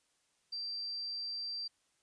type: tone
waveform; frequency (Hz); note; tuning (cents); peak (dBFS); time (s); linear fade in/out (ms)
sine; 4699; D8; 0; -37; 0.52-1.68; 10
effects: white hiss -75 dBFS RMS until 2.02 s + resampled to 22050 Hz